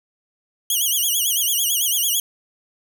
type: tone with vibrato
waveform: 5% pulse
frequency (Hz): 3100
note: G7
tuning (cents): -20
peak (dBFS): -10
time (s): 0.7-2.2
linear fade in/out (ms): 2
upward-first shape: sine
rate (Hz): 9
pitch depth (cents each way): 150
effects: none